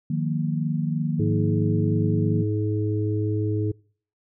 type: chord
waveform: sine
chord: Eb suspended second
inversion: none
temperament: equal with one note detuned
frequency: 155.56 / 178.59 / 233.1 Hz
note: Eb3 / F3 / Bb3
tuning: 0 / +39 / 0 cents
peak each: -24 / -28 / -28 dBFS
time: 0.1-2.43 s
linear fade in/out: 5 ms
type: harmonic tone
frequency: 105.8 Hz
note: G#2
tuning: 33 cents sharp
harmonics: 1 / 3 / 4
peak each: -23 / -28 / -29 dBFS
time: 1.19-3.72 s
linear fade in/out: 10 ms
effects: noise-tail reverb RT60 0.5 s tail -25 dB re dry